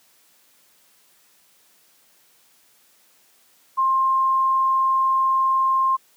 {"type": "tone", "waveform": "sine", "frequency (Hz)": 1059, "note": "C6", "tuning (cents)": 21, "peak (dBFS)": -16, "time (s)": [3.77, 5.97], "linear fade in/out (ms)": 20, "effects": ["white hiss -58 dBFS RMS until 6.16 s", "high-pass 150 Hz 12 dB/octave"]}